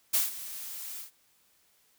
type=noise with ADSR envelope; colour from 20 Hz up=blue; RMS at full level=-24 dBFS; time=0.13-1.11 s; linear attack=14 ms; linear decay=160 ms; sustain=-16 dB; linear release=120 ms; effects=white hiss -67 dBFS RMS until 1.98 s